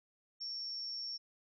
sine tone with amplitude modulation, 5470 Hz, F8, 37 cents flat, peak -37 dBFS, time 0.4-1.18 s, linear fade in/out 20 ms, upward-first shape sine, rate 119 Hz, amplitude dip 40%, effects none

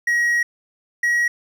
triangle tone pair in turn, 1900 / 1906.8 Hz, A#6 / A#6, +33 / +39 cents, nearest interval unison, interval 6 cents, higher second, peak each -14 dBFS, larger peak neither, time 0.07-0.43 / 1.03-1.28 s, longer first, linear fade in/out 5 ms, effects none

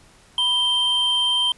triangle tone pair together, 987.8 / 3139 Hz, B5 / G7, 0 / +2 cents, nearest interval octave + minor sixth, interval 2002 cents, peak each -27 / -16 dBFS, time 0.38-1.52 s, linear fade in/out 2 ms, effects pink hiss -52 dBFS RMS until 1.57 s + resampled to 24000 Hz

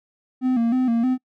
triangle tone with vibrato, 243.6 Hz, B3, 24 cents flat, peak -15 dBFS, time 0.41-1.18 s, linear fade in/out 50 ms, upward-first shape square, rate 3.2 Hz, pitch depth 87 cents each way, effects noise-tail reverb RT60 0.1 s tail -26 dB re dry

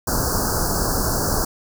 pink band-stop noise, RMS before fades -21 dBFS, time 0.07-1.45 s, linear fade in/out 5 ms, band 1600 to 4500 Hz, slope 96 dB/octave, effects none

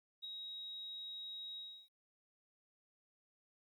sine tone with ADSR envelope, 3802 Hz, A#7, 33 cents sharp, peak -40 dBFS, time 0.22-1.89 s, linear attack 27 ms, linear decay 4 ms, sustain -4 dB, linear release 320 ms, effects tanh soft clip ceiling -36 dBFS + 13-bit

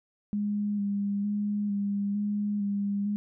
sine tone with vibrato, 203.9 Hz, G#3, 32 cents flat, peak -26 dBFS, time 0.33-3.16 s, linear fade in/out 0 ms, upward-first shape square, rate 1.1 Hz, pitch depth 21 cents each way, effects none

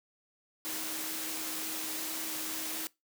sine tone in noise, 315.8 Hz, D#4, 26 cents sharp, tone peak -45 dBFS, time 0.65-2.87 s, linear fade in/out 0 ms, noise white, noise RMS -37 dBFS, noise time 0.65-2.87 s, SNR -11 dB, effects noise-tail reverb RT60 0.2 s tail -22 dB re dry + high-pass 200 Hz 12 dB/octave

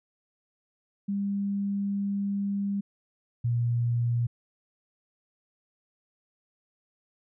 sine tone pair in turn, 200 / 118.92 Hz, G3 / A#2, +35 / +35 cents, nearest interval major sixth, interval 900 cents, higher first, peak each -26 / -23 dBFS, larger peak second, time 1.08-2.81 / 3.44-4.27 s, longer first, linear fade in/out 10 ms, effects none

